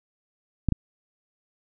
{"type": "clicks", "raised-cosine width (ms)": 5, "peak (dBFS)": -9, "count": 2, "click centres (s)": [0.687, 0.723], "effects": []}